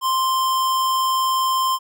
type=tone; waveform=square; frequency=1046.5 Hz; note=C6; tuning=in tune; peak=-18 dBFS; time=0.01-1.79 s; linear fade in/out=50 ms; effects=none